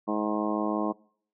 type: harmonic tone with a mistuned harmonic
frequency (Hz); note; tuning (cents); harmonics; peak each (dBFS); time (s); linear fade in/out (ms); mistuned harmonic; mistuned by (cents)
105.9; G#2; +34; 2 / 3 / 4 / 5 / 6 / 7 / 8 / 9 / 10; -31 / -30 / -36 / -37 / -35 / -37 / -40 / -38 / -35; 0.07-0.93; 20; 10; +16
effects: noise-tail reverb RT60 0.6 s tail -24 dB re dry